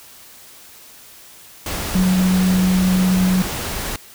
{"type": "tone in noise", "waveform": "sine", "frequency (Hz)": 185, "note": "F#3", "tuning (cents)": 0, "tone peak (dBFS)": -13, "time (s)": [1.95, 3.42], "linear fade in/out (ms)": 2, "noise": "pink", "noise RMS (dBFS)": -25, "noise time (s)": [1.66, 3.96], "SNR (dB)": 9, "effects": ["white hiss -43 dBFS RMS until 4.14 s"]}